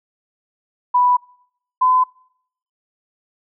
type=tone pair in turn; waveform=sine; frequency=987.8 / 1015.6 Hz; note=B5 / B5; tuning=0 / +48 cents; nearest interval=unison; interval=48 cents; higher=second; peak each=-11 dBFS; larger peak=neither; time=0.94-1.17 / 1.81-2.04 s; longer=neither; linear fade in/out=10 ms; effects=noise-tail reverb RT60 0.7 s tail -26 dB re dry